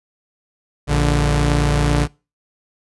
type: tone pair together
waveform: sawtooth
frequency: 57.94 / 146 Hz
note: A#1 / D3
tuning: -10 / -10 cents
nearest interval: octave + major third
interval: 1600 cents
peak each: -13 dBFS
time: 0.87-2.08 s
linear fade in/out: 50 ms
effects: noise-tail reverb RT60 0.3 s tail -24 dB re dry + resampled to 24000 Hz